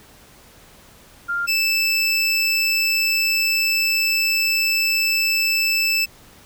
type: tone pair in turn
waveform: sine / 25% pulse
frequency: 1396.9 / 2637 Hz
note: F6 / E7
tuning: 0 / 0 cents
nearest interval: major seventh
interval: 1100 cents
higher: second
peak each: -20 / -13 dBFS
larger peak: second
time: 1.28-1.47 / 1.47-6.06 s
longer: second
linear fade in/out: 20 ms
effects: pink hiss -48 dBFS RMS until 6.45 s